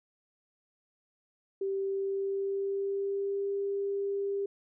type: tone with pitch glide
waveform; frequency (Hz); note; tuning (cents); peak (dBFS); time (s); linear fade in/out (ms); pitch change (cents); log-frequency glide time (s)
sine; 390 to 398.2; G4 to G4; -9 to +27; -29; 1.61-4.46; 5; +36; 1.78-3.5
effects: none